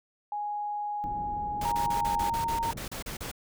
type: tone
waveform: sine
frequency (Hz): 830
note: G#5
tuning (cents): -1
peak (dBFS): -30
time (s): 0.32-2.3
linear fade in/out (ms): 2
type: low-pass noise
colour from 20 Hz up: pink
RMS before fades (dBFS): -41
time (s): 1.04-2.78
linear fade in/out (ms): 0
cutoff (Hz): 350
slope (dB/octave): 12
type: noise bursts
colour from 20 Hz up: pink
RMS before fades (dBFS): -37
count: 12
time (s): 1.61-3.315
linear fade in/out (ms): 5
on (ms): 110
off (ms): 35
type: tone with pitch glide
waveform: sine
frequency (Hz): 932.3 to 921.6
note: A#5 to A#5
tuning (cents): 0 to -20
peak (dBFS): -27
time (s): 1.65-2.71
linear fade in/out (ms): 2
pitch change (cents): -20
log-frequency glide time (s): 1.89-2.09
effects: none